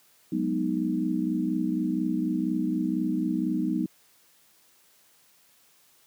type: chord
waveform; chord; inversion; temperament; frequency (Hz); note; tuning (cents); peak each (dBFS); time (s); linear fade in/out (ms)
sine; G# minor seventh; third; equal with one note detuned; 185 / 209.1 / 246.9 / 311.1; F#3 / G#3 / B3 / D#4; 0 / +12 / 0 / 0; -30 / -33 / -29 / -28; 0.32-3.86; 5
effects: white hiss -61 dBFS RMS until 6.06 s + high-pass 100 Hz 12 dB/octave